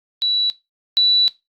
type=tone pair in turn; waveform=sine; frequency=3934 / 3950 Hz; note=B7 / B7; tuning=-7 / 0 cents; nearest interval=unison; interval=7 cents; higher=second; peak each=-16 / -11 dBFS; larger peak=second; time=0.22-0.5 / 0.97-1.28 s; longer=second; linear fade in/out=0 ms; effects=noise-tail reverb RT60 0.2 s tail -17 dB re dry + Opus 48 kbps